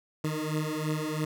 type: beating tone pair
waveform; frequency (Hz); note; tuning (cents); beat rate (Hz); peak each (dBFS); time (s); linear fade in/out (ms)
20% pulse; 152.9 / 155.9; D#3 / D#3; -30 / +4; 3; -27; 0.24-1.25; 5
effects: none